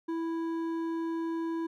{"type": "tone with hard clipping", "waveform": "sine", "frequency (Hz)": 329.6, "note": "E4", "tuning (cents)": 0, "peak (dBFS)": -32, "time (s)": [0.08, 1.67], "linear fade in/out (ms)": 10, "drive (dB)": 8, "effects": []}